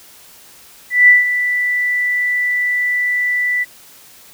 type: tone with ADSR envelope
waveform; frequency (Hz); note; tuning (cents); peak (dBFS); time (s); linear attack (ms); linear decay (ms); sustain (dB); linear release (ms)
sine; 1975.5; B6; 0; -3; 0.9-3.65; 180; 160; -11; 27
effects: white hiss -43 dBFS RMS until 4.33 s